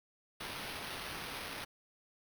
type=noise with sample-and-hold; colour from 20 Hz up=violet; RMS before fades=-43 dBFS; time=0.4-1.65 s; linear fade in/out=10 ms; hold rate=7350 Hz; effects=none